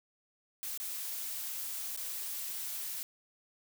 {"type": "noise with dropouts", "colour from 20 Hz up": "blue", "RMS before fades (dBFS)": -39, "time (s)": [0.63, 3.03], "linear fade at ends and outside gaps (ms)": 0, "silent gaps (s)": [[0.775, 0.8], [1.963, 1.974]], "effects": []}